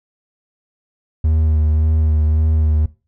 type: tone with vibrato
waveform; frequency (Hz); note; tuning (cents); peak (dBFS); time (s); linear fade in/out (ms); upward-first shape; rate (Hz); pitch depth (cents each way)
triangle; 77.78; D#2; 0; -10; 1.24-2.86; 5; sine; 1.8; 24
effects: noise-tail reverb RT60 0.3 s tail -18 dB re dry